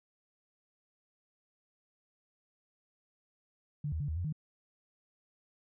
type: tone with pitch steps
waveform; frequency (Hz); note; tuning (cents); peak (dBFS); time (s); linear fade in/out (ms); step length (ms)
sine; 147.2 / 78.8 / 144.6 / 78.4 / 88.2 / 154.1; D3 / D#2 / D3 / D#2 / F2 / D#3; +4 / +23 / -27 / +14 / +18 / -16; -32; 3.84-4.326; 5; 81
effects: none